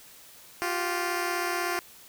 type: tone pair together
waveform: 10% pulse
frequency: 350.6 / 386.8 Hz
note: F4 / G4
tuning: +7 / -23 cents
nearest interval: major second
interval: 170 cents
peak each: -20 / -25 dBFS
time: 0.62-1.79 s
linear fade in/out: 0 ms
effects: white hiss -51 dBFS RMS until 2.08 s